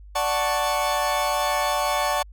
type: chord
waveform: 40% pulse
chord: D major seventh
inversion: none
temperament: equal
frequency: 587.3 / 740 / 880 / 1108.7 Hz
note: D5 / F#5 / A5 / C#6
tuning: 0 / 0 / 0 / 0 cents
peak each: -26 dBFS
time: 0.15-2.23 s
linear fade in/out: 10 ms
effects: added 50 Hz sine -41 dBFS peak until 2.32 s